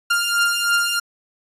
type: beating tone pair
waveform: sawtooth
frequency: 1396.9 / 1400 Hz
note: F6 / F6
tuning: 0 / +4 cents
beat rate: 3.1 Hz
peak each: -18 / -15 dBFS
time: 0.1-1 s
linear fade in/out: 10 ms
effects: resampled to 32000 Hz